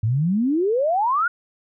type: exponential sweep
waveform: sine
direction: up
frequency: 103.3 to 1480 Hz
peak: -17 dBFS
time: 0.03-1.28 s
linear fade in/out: 5 ms
effects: none